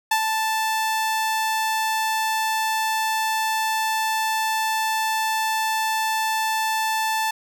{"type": "tone with ADSR envelope", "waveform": "sawtooth", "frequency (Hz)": 880, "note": "A5", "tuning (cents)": 0, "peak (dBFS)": -12, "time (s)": [0.11, 7.31], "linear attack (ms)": 6, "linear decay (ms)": 72, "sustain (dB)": -5, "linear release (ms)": 6, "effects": []}